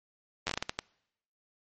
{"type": "slowing click train", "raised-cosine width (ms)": 0.2, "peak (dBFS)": -13, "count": 9, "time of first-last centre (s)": [0.47, 0.79], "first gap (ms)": 10, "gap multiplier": 1.38, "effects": ["noise-tail reverb RT60 0.8 s tail -25 dB re dry", "MP3 32 kbps"]}